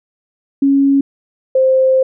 sine tone pair in turn, 276.4 / 523.7 Hz, C#4 / C5, -5 / +1 cents, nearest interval major seventh, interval 1106 cents, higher second, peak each -8 dBFS, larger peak neither, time 0.62-1.01 / 1.55-2.03 s, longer second, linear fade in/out 5 ms, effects none

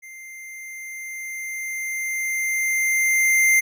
square tone with level ramp, 2093 Hz, C7, in tune, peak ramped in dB -39 to -14 dBFS, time 0.02-3.61 s, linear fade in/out 20 ms, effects none

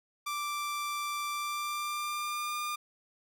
sawtooth tone with pitch glide, 1174.7 to 1204.2 Hz, D6 to D6, 0 to +43 cents, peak -29 dBFS, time 0.26-2.76 s, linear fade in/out 10 ms, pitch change +43 cents, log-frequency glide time 1.31-2.57 s, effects none

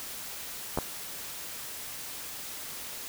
clicks, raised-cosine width 1 ms, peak -14 dBFS, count 2, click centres 0.775 / 0.787 s, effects white hiss -40 dBFS RMS until 3.08 s

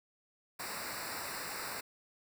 pink noise with comb filter, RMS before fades -41 dBFS, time 0.59-1.81 s, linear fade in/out 10 ms, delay 0.31 ms, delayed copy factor -0.95, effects none

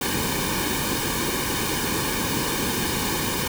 pink noise with comb filter, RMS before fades -25 dBFS, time 0.01-3.48 s, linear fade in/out 5 ms, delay 1.5 ms, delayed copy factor -0.75, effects none

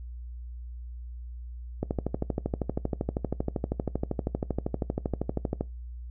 click train, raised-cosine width 2 ms, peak -14 dBFS, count 49, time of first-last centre 1.83-5.61 s, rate 12.7 Hz, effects noise-tail reverb RT60 0.2 s tail -21 dB re dry + added 60 Hz sine -37 dBFS peak until 6.1 s

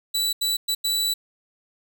sawtooth tone bursts at uneven times, 3951 Hz, B7, in tune, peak -18 dBFS, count 4, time 0.14-0.33 / 0.41-0.57 / 0.68-0.75 / 0.84-1.14 s, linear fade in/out 10 ms, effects 10-bit

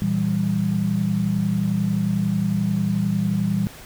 sine chord, E diminished, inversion second, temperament equal, 116.54 / 164.81 / 196 Hz, Bb2 / E3 / G3, 0 / 0 / 0 cents, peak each -26 / -24 / -21 dBFS, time 0.02-3.67 s, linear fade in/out 0 ms, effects pink hiss -42 dBFS RMS until 3.85 s

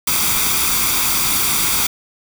white noise with comb filter, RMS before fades -17 dBFS, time 0.07-1.87 s, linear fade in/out 5 ms, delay 0.85 ms, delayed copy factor +0.6, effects none

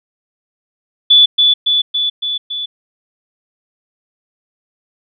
sine tone with echo, 3460 Hz, A7, 30 cents flat, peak -4 dBFS, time 1.1-1.26 s, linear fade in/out 10 ms, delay 280 ms, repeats 5, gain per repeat -3 dB, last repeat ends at 2.66 s, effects none

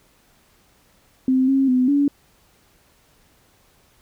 sine tone with pitch steps, 259.8 / 269.7 / 253.4 / 284.7 Hz, C4 / C#4 / B3 / C#4, -12 / -47 / +45 / +46 cents, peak -14 dBFS, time 1.28-2.08 s, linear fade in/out 2 ms, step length 200 ms, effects pink hiss -58 dBFS RMS until 4.01 s

